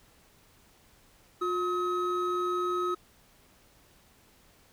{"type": "tone pair together", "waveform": "triangle", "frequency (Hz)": [357.5, 1274], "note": ["F4", "D#6"], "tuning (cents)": [41, 41], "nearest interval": "octave + minor seventh", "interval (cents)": 2200, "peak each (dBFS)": -28, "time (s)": [1.41, 2.95], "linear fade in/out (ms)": 10, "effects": ["pink hiss -61 dBFS RMS until 4.72 s"]}